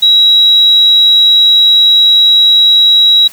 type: tone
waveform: sine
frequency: 3870 Hz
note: B7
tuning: 36 cents flat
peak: -3 dBFS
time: 0.02-3.28 s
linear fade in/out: 10 ms
effects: white hiss -34 dBFS RMS until 3.32 s